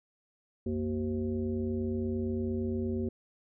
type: tone with frequency modulation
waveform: sine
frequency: 233.3 Hz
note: A#3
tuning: 2 cents sharp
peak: -29 dBFS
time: 0.66-3.09 s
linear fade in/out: 5 ms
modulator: 146 Hz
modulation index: 1.2
effects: none